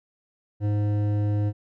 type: tone with hard clipping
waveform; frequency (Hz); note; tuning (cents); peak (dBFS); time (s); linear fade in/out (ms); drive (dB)
sine; 103.83; G#2; 0; -23; 0.6-1.53; 50; 11
effects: none